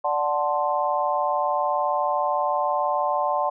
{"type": "chord", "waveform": "sine", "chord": "D dominant seventh", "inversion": "none", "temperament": "equal", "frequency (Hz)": [587.3, 740, 880, 1046.5], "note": ["D5", "F#5", "A5", "C6"], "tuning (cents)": [0, 0, 0, 0], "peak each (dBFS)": -26, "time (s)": [0.04, 3.5], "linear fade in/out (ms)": 10, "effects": []}